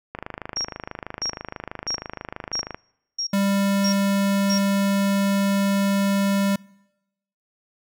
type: click train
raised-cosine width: 0.5 ms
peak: -16 dBFS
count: 69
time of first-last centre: 0.15-2.745 s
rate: 26.2 Hz
type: tone bursts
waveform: sine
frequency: 5588 Hz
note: F8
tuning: in tune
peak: -23 dBFS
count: 7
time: 0.56-4.582 s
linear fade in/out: 5 ms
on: 86 ms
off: 570 ms
type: tone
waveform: square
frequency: 198 Hz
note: G3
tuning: 18 cents sharp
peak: -19 dBFS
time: 3.33-6.56 s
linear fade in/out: 5 ms
effects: noise-tail reverb RT60 0.9 s tail -25 dB re dry